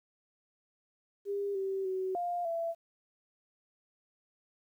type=tone with pitch steps; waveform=sine; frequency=401.9 / 386.4 / 376.1 / 702 / 669 Hz; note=G4 / G4 / F#4 / F5 / E5; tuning=+43 / -25 / +28 / +9 / +25 cents; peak=-31 dBFS; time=1.25-2.75 s; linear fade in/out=50 ms; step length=300 ms; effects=11-bit